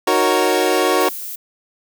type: chord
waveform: 25% pulse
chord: D# minor seventh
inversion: none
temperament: equal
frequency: 311.1 / 370 / 466.2 / 554.4 Hz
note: D#4 / F#4 / A#4 / C#5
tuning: 0 / 0 / 0 / 0 cents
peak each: -18 / -14 / -16 / -17 dBFS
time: 0.07-1.09 s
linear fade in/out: 5 ms
type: noise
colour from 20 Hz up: violet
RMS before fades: -29 dBFS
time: 1-1.36 s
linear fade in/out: 10 ms
effects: none